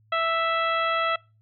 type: harmonic tone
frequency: 659.3 Hz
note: E5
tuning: in tune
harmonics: 1 / 2 / 3 / 4 / 5 / 6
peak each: -27 / -24 / -31 / -33 / -34 / -43 dBFS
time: 0.12-1.16 s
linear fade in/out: 5 ms
effects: noise-tail reverb RT60 0.3 s tail -25 dB re dry + added 108 Hz sine -58 dBFS peak until 1.41 s